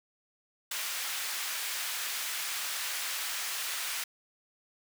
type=high-pass noise; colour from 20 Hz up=pink; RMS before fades=-35 dBFS; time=0.71-4.04 s; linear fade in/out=5 ms; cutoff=1600 Hz; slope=12 dB/octave; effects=none